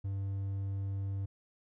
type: tone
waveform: triangle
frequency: 98 Hz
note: G2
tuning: in tune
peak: -31 dBFS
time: 0.04-1.26 s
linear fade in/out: 10 ms
effects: none